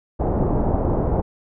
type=low-pass noise; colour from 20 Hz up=pink; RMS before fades=-20 dBFS; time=0.19-1.22 s; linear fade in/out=20 ms; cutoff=820 Hz; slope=24 dB/octave; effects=none